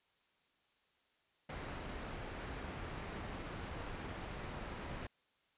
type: low-pass noise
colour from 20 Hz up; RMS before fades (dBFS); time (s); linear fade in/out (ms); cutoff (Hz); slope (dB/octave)
pink; -45; 1.49-5.07; 5; 2500; 12
effects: white hiss -75 dBFS RMS until 5.57 s + resampled to 8000 Hz